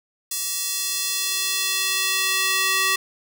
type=tone with high-pass filter sweep; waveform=square; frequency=381.5 Hz; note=G4; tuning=47 cents flat; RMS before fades=-23 dBFS; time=0.31-2.96 s; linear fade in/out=5 ms; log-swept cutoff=6400 to 1700 Hz; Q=0.89; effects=none